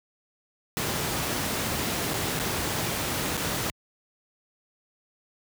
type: noise with dropouts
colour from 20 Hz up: pink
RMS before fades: -28 dBFS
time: 0.77-3.7 s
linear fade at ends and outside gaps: 0 ms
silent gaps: 2.135-2.14 / 2.391-2.398 / 3.37-3.376 s
effects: high-pass 80 Hz 12 dB/octave